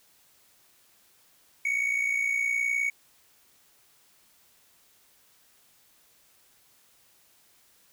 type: tone with amplitude modulation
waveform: triangle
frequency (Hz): 2233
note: C#7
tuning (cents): +12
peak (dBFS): -20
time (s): 1.65-2.9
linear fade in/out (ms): 5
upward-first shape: sine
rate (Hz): 59.4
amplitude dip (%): 65
effects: white hiss -62 dBFS RMS until 7.92 s